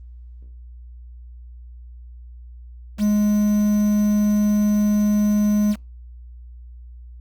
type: tone with quantisation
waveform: triangle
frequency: 208.7 Hz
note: G#3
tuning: 9 cents sharp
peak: -13 dBFS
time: 2.98-5.76 s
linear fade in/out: 50 ms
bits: 6
effects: added 60 Hz sine -37 dBFS peak until 7.2 s + Opus 32 kbps